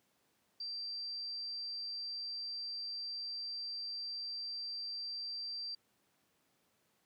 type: tone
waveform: sine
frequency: 4699 Hz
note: D8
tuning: in tune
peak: -39 dBFS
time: 0.6-5.75 s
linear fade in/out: 5 ms
effects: pink hiss -75 dBFS RMS until 7.05 s + high-pass 150 Hz 12 dB/octave